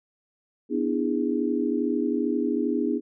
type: chord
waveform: sine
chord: E dominant seventh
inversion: second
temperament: just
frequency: 247.2 / 296.7 / 329.6 / 412 Hz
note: B3 / D4 / E4 / G#4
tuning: +2 / +18 / 0 / -14 cents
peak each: -27 / -27 / -29 / -29 dBFS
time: 0.69-3.01 s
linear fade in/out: 50 ms
effects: none